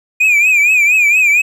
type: tone with vibrato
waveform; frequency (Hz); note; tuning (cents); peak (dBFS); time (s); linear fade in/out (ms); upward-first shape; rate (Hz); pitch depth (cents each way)
triangle; 2434; D#7; -39; -6; 0.2-1.42; 10; triangle; 4.3; 120
effects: none